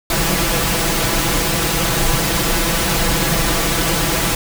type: noise with comb filter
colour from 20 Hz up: pink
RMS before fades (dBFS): -17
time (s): 0.1-4.35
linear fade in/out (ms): 2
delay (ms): 6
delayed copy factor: +0.85
effects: none